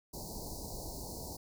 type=band-stop noise; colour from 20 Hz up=pink; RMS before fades=-43 dBFS; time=0.13-1.37 s; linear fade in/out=10 ms; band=970 to 4200 Hz; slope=96 dB/octave; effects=none